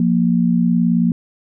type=tone pair together; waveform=sine; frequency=175.6 / 234.4 Hz; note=F3 / A#3; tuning=+10 / +10 cents; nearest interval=perfect fourth; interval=500 cents; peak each=-15 dBFS; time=0-1.12 s; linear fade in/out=2 ms; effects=none